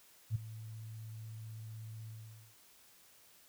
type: tone with ADSR envelope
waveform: sine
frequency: 110.5 Hz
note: A2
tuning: 8 cents sharp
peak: -28 dBFS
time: 0.3-2.55 s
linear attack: 53 ms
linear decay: 12 ms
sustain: -16 dB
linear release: 490 ms
effects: white hiss -63 dBFS RMS until 3.48 s